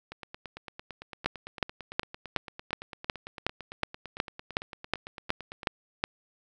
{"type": "two click trains", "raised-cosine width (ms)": 0.3, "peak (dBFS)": [-24, -9], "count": [50, 14], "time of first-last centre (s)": [[0.12, 5.632], [1.26, 6.039]], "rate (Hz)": [8.89, 2.72], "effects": []}